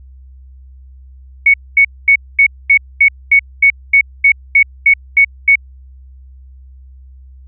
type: tone bursts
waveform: sine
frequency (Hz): 2221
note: C#7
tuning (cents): +3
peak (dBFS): -4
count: 14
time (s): 1.46-5.556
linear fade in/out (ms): 5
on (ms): 79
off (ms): 230
effects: added 65 Hz sine -35 dBFS peak until 7.47 s